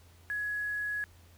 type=tone with quantisation; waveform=sine; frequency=1679 Hz; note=G#6; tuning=18 cents sharp; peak=-31 dBFS; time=0.3-1.04 s; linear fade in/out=0 ms; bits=9; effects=added 85 Hz sine -56 dBFS peak until 1.37 s + pink hiss -62 dBFS RMS until 1.37 s